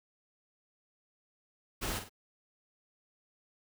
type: noise with echo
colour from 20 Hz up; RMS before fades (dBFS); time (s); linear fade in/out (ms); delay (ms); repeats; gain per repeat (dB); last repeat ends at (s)
pink; -36; 1.81-2; 20; 48; 2; -8; 2.096
effects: none